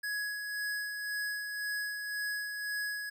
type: tone with tremolo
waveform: square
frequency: 1674 Hz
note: G#6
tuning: 13 cents sharp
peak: -33 dBFS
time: 0.03-3.1 s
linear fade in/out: 10 ms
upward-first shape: sine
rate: 1.9 Hz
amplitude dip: 40%
effects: none